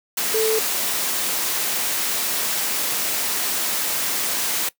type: tone in noise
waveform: sine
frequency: 440 Hz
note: A4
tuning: in tune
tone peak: -17 dBFS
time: 0.34-0.59 s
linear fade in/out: 5 ms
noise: white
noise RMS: -23 dBFS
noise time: 0.17-4.69 s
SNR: +3 dB
effects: noise-tail reverb RT60 0.1 s tail -19 dB re dry + high-pass 200 Hz 12 dB/octave